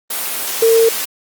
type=tone in noise; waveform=sine; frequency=454.4 Hz; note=A#4; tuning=44 cents flat; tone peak=-7 dBFS; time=0.62-0.89 s; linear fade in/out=5 ms; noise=white; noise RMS=-21 dBFS; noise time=0.1-1.05 s; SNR=+11 dB; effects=high-pass 300 Hz 12 dB/octave + Opus 24 kbps